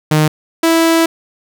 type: tone pair in turn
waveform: sawtooth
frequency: 153.8 / 328.9 Hz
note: D#3 / E4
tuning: -20 / -4 cents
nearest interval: octave + minor second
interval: 1316 cents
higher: second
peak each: -5 dBFS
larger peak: neither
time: 0.11-0.28 / 0.63-1.06 s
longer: second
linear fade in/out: 5 ms
effects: none